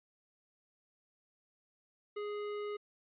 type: tone with tanh clipping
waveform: sine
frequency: 415.3 Hz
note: G#4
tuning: in tune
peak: -39 dBFS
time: 2.16-2.77 s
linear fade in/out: 10 ms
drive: 18 dB
effects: resampled to 8000 Hz